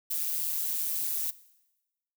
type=noise with amplitude modulation; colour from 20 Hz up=violet; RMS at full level=-28 dBFS; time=0.1-1.31 s; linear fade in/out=10 ms; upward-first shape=sine; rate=158 Hz; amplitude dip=65%; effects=noise-tail reverb RT60 1.0 s tail -19 dB re dry